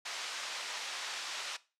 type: band-pass noise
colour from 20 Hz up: white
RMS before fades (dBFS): -40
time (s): 0.05-1.57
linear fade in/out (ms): 10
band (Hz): 760 to 5300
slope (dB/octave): 12
effects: noise-tail reverb RT60 0.3 s tail -18 dB re dry + low-pass 8000 Hz 12 dB/octave